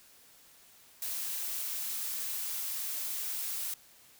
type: noise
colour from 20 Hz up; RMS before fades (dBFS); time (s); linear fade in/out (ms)
blue; -36; 1.02-3.74; 2
effects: white hiss -59 dBFS RMS until 4.19 s